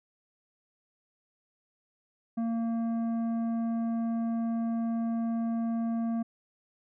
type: tone with tanh clipping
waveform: sine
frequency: 229.4 Hz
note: A#3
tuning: 28 cents flat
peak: -29 dBFS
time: 2.37-6.23 s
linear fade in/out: 10 ms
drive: 9 dB
effects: none